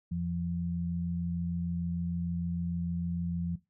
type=tone pair together; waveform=sine; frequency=85.6 / 172.2 Hz; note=F2 / F3; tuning=-34 / -24 cents; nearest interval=octave; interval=1210 cents; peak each=-37 / -31 dBFS; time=0.11-3.56 s; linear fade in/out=10 ms; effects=noise-tail reverb RT60 0.2 s tail -17 dB re dry